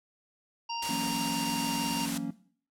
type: harmonic tone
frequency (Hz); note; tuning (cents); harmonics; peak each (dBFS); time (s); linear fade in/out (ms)
931; A#5; -2; 1 / 3 / 5 / 6; -34 / -39 / -41 / -42; 0.69-2.06; 10
type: noise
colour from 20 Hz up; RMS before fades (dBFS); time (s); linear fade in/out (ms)
white; -35; 0.82-2.18; 5
type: chord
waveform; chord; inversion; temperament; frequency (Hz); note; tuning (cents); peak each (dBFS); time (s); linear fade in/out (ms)
triangle; F# dominant seventh; third; just; 166.5 / 185 / 231.2 / 277.5; E3 / F#3 / A#3 / C#4; +18 / 0 / -14 / +2; -39 / -37 / -33 / -33; 0.89-2.31; 5
effects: noise-tail reverb RT60 0.5 s tail -17 dB re dry + low-pass 11000 Hz 12 dB/octave